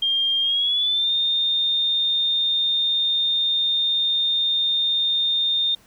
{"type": "tone with pitch glide", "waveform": "sine", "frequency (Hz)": [3205, 3639], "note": ["G7", "A#7"], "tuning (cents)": [38, -42], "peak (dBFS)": -18, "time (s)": [0.02, 5.75], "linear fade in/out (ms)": 5, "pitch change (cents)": 220, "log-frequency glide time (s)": [0.41, 1.12], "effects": ["pink hiss -54 dBFS RMS until 5.86 s"]}